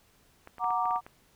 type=clicks; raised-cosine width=0.5 ms; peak=-30 dBFS; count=8; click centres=0.474 / 0.583 / 0.643 / 0.706 / 0.856 / 0.909 / 0.96 / 1.065 s
type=chord; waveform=sine; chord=Gb augmented; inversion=none; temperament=equal with one note detuned; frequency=735.7 / 932.3 / 1174.7 Hz; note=Gb5 / Bb5 / D6; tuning=-10 / 0 / 0 cents; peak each=-30 dBFS; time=0.59-1.01 s; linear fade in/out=50 ms
effects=pink hiss -64 dBFS RMS until 1.35 s